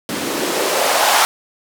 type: noise with band-pass filter sweep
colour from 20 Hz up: blue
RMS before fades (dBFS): -17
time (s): 0.09-1.25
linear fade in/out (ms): 0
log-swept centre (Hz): 230 to 940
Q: 2.2
effects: none